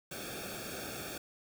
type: noise with comb filter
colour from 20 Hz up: pink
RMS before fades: -42 dBFS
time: 0.11-1.18 s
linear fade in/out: 5 ms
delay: 1 ms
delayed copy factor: -1
effects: none